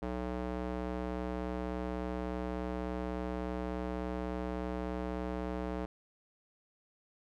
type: tone with band-pass filter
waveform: square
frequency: 61.74 Hz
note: B1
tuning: in tune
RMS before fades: -37 dBFS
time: 0.02-5.86 s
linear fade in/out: 10 ms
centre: 500 Hz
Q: 0.73
effects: none

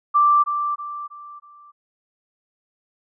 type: tone with echo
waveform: sine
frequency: 1174.7 Hz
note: D6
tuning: in tune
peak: -12 dBFS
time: 0.14-0.44 s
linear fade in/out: 20 ms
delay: 320 ms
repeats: 4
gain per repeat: -8 dB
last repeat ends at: 1.72 s
effects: none

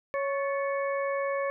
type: harmonic tone with a mistuned harmonic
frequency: 554.4 Hz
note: C#5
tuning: in tune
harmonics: 1 / 2 / 3 / 4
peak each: -28 / -34 / -38 / -40 dBFS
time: 0.14-1.5 s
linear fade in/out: 0 ms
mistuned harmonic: 3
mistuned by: +76 cents
effects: none

